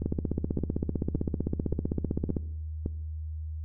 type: two click trains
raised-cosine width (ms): 3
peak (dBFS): -18 / -14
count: 6 / 37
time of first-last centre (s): 0.02-2.861 / 0.06-2.368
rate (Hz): 1.76 / 15.6
effects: noise-tail reverb RT60 0.8 s tail -20 dB re dry + added 78 Hz sine -33 dBFS peak until 3.64 s